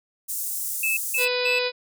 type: high-pass noise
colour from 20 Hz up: pink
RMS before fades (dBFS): -29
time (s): 0.28-1.26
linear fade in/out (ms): 20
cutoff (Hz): 7800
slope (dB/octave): 24
type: tone bursts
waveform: triangle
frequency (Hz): 2615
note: E7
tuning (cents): -15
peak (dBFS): -20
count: 3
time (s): 0.83-1.59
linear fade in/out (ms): 5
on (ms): 140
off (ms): 170
type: harmonic tone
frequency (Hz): 495.6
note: B4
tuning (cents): +6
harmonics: 1 / 2 / 3 / 4 / 5 / 6 / 7 / 8 / 9 / 10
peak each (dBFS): -25 / -35 / -36 / -37 / -29 / -39 / -36 / -31 / -37 / -34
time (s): 1.17-1.72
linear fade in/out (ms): 50
effects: none